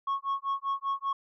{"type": "tone with tremolo", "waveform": "sine", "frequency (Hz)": 1100, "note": "C#6", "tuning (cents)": -14, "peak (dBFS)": -23, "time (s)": [0.07, 1.13], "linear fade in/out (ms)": 5, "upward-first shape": "sine", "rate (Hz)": 5.1, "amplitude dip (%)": 100, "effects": ["tanh soft clip ceiling -25 dBFS"]}